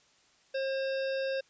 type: harmonic tone with a mistuned harmonic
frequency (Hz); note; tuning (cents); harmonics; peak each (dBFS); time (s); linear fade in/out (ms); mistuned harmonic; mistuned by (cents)
536; C5; +42; 1 / 3 / 5 / 7 / 9 / 10; -30 / -40 / -44 / -47 / -49 / -50; 0.54-1.41; 10; 7; -18
effects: white hiss -65 dBFS RMS until 1.49 s + resampled to 16000 Hz